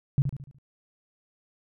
sine tone with echo, 138.59 Hz, C#3, in tune, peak -17 dBFS, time 0.18-0.22 s, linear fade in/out 0 ms, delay 73 ms, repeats 5, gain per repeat -7 dB, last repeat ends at 0.585 s, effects none

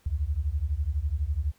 sine beating tone pair, 67.5 / 79.5 Hz, C#2 / D#2, -45 / +38 cents, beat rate 12 Hz, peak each -28 dBFS, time 0.06-1.52 s, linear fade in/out 5 ms, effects pink hiss -64 dBFS RMS until 1.58 s

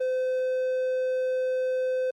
triangle tone, 513 Hz, C5, 34 cents flat, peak -22 dBFS, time 0-2.11 s, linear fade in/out 10 ms, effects Opus 24 kbps

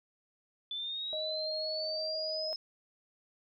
sine linear sweep, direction up, 3485 to 5170 Hz, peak -35 dBFS, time 0.71-2.56 s, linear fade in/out 2 ms
sine tone with pitch glide, 623 to 628.4 Hz, D#5 to D#5, +2 to +17 cents, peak -36 dBFS, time 1.13-2.53 s, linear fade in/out 0 ms, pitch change +15 cents, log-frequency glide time 1.44-1.94 s
effects none

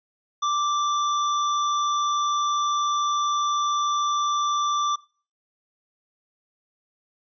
square tone, 1174.7 Hz, D6, in tune, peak -22 dBFS, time 0.42-4.96 s, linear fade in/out 10 ms, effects noise-tail reverb RT60 0.4 s tail -21 dB re dry + resampled to 16000 Hz

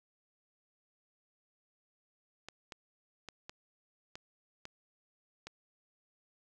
clicks, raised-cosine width 0.2 ms, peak -27 dBFS, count 7, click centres 2.486 / 2.722 / 3.287 / 3.495 / 4.155 / 4.654 / 5.47 s, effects none

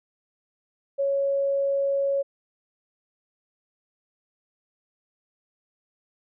sine tone, 554.4 Hz, C#5, in tune, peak -21 dBFS, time 0.98-2.23 s, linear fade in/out 20 ms, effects none

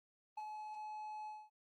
triangle tone with ADSR envelope, 854 Hz, G#5, 48 cents sharp, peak -39 dBFS, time 0.37-1.5 s, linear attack 6 ms, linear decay 84 ms, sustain -3 dB, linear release 230 ms, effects Opus 24 kbps

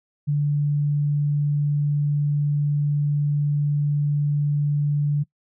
sine tone, 146 Hz, D3, 10 cents flat, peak -18 dBFS, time 0.27-5.24 s, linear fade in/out 20 ms, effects noise-tail reverb RT60 0.1 s tail -22 dB re dry

